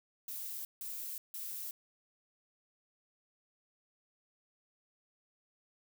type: noise bursts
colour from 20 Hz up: violet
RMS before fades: -42 dBFS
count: 3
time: 0.28-1.71 s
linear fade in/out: 2 ms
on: 370 ms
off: 160 ms
effects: none